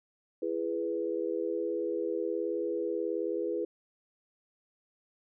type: chord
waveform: sine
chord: E major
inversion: none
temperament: equal with one note detuned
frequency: 335.6 / 415.3 / 493.9 Hz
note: E4 / G#4 / B4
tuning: +31 / 0 / 0 cents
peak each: -34 dBFS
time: 0.42-3.65 s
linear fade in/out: 5 ms
effects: none